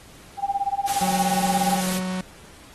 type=tone with tremolo; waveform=sine; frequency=797 Hz; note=G5; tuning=28 cents sharp; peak=-18 dBFS; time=0.37-1.82 s; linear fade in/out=50 ms; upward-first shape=sine; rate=17 Hz; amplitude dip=95%
type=noise; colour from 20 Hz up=white; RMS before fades=-29 dBFS; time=0.87-1.99 s; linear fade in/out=10 ms
type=tone; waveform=45% pulse; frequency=185 Hz; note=F#3; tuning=in tune; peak=-25 dBFS; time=1.01-2.21 s; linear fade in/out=2 ms
effects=pink hiss -48 dBFS RMS until 2.74 s + AAC 32 kbps